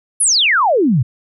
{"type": "exponential sweep", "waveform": "sine", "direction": "down", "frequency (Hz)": [11175, 110], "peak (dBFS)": -10, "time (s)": [0.2, 1.03], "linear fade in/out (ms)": 10, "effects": []}